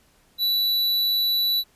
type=tone; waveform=square; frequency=3951 Hz; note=B7; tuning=in tune; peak=-20 dBFS; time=0.38-1.64 s; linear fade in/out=50 ms; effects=pink hiss -60 dBFS RMS until 1.75 s + resampled to 32000 Hz